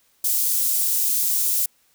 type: high-pass noise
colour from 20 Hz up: white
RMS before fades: -21 dBFS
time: 0.24-1.66 s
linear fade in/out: 5 ms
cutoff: 7600 Hz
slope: 12 dB/octave
effects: white hiss -62 dBFS RMS until 1.94 s